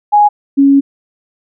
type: tone pair in turn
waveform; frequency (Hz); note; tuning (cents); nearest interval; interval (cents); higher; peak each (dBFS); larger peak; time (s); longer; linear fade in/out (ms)
sine; 830.6 / 277.2; G#5 / C#4; 0 / 0; octave + perfect fifth; 1900; first; -4; neither; 0.12-0.29 / 0.57-0.81; second; 20
effects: none